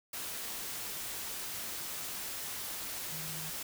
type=tone in noise; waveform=sine; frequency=157.7 Hz; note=D#3; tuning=24 cents sharp; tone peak=-45 dBFS; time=3.12-3.5 s; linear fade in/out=5 ms; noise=white; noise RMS=-40 dBFS; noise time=0.13-3.63 s; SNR=-8 dB; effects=none